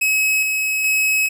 45% pulse tone with tremolo, 2562 Hz, E7, 50 cents flat, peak -15 dBFS, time 0.01-1.29 s, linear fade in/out 10 ms, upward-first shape square, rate 1.2 Hz, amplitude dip 30%, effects none

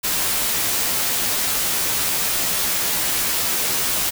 white noise with comb filter, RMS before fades -21 dBFS, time 0.03-4.11 s, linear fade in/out 20 ms, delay 14 ms, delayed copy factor -0.6, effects none

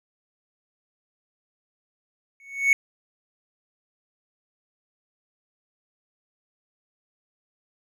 triangle tone with exponential growth, 2217 Hz, C#7, in tune, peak -10 dBFS, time 2.4-2.73 s, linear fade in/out 1 ms, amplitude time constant 71 ms, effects none

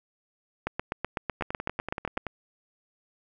two click trains, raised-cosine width 0.5 ms, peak -17 / -13 dBFS, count 10 / 13, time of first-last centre 1.41-2.267 / 0.67-2.176 s, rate 10.5 / 7.97 Hz, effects none

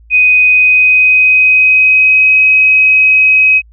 sine tone with pitch glide, 2500 to 2536 Hz, D#7 to D#7, +8 to +32 cents, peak -4 dBFS, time 0.1-3.62 s, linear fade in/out 50 ms, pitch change +24 cents, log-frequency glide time 0.48-2.39 s, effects added 56 Hz sine -38 dBFS peak until 3.72 s

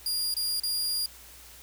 sawtooth tone with dropouts, 4827 Hz, D8, 47 cents sharp, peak -24 dBFS, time 0.06-1.06 s, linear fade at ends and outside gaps 2 ms, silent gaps 0.341-0.366 / 0.599-0.634 s, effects added 60 Hz sine -55 dBFS peak until 1.62 s + white hiss -50 dBFS RMS until 1.62 s

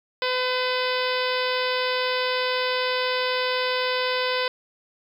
harmonic tone with a mistuned harmonic, 506 Hz, B4, 42 cents sharp, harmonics 1 / 2 / 3 / 4 / 5 / 6 / 7 / 8 / 9 / 10, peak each -26 / -29 / -31 / -32 / -33 / -34 / -34 / -35 / -36 / -36 dBFS, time 0.22-4.48 s, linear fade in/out 2 ms, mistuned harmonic 8, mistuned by -26 cents, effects 9-bit

